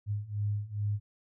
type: beating tone pair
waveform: sine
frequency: 102.2 / 104.6 Hz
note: G#2 / G#2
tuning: -27 / +13 cents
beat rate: 2.4 Hz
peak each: -34 / -32 dBFS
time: 0.06-1 s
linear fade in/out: 50 ms
effects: none